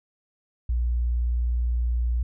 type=tone; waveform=sine; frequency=59.7 Hz; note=A#1; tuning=42 cents sharp; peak=-21 dBFS; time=0.69-2.23 s; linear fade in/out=5 ms; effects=none